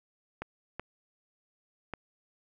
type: clicks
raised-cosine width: 0.5 ms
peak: -21 dBFS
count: 3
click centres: 0.42 / 0.796 / 1.937 s
effects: none